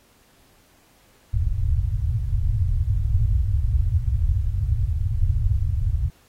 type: low-pass noise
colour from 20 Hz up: white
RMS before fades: -21 dBFS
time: 1.33-6.1 s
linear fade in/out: 5 ms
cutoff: 110 Hz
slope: 48 dB/octave
effects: pink hiss -58 dBFS RMS until 6.28 s + AAC 48 kbps